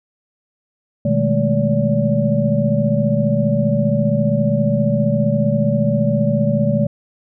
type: tone cluster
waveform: sine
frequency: 123.9 / 154.5 / 204.1 / 219 / 574 Hz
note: B2 / D#3 / G#3 / A3 / D5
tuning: +6 / -12 / -30 / -8 / -40 cents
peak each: -20 dBFS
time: 1.05-6.87 s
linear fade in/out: 5 ms
effects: none